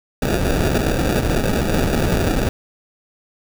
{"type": "noise with sample-and-hold", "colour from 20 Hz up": "pink", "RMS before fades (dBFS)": -18, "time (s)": [0.22, 2.49], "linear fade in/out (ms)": 2, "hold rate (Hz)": 1050, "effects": []}